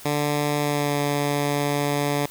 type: tone with pitch glide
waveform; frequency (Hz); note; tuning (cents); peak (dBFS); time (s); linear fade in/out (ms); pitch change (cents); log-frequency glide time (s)
10% pulse; 146.83 to 144.39; D3 to D3; 0 to -29; -13; 0.05-2.26; 5; -29; 0.59-0.96
effects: white hiss -43 dBFS RMS until 2.3 s